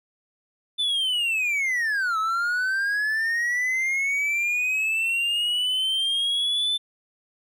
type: linear two-way sweep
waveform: triangle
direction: down then up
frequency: 3540 to 1282 to 3540 Hz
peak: -20 dBFS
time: 0.78-6.78 s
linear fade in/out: 20 ms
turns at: 2.18 s
effects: none